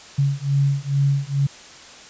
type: beating tone pair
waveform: sine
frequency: 138.59 / 140.89 Hz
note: C#3 / C#3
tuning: 0 / +28 cents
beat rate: 2.3 Hz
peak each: -20 dBFS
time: 0.18-1.47 s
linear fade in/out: 10 ms
effects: white hiss -42 dBFS RMS until 2.09 s + resampled to 16000 Hz